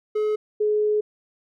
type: tone pair in turn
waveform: triangle / sine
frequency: 426.1 / 422.7 Hz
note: G#4 / G#4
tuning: +44 / +31 cents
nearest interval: unison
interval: 13 cents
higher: first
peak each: -18 dBFS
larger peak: neither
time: 0.15-0.36 / 0.6-1.01 s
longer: second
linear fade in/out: 10 ms
effects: none